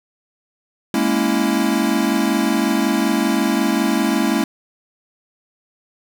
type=chord; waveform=square; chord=A# half-diminished seventh; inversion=third; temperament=equal; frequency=207.7 / 233.1 / 277.2 / 329.6 Hz; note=G#3 / A#3 / C#4 / E4; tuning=0 / 0 / 0 / 0 cents; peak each=-22 dBFS; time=0.94-4.44 s; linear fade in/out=2 ms; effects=none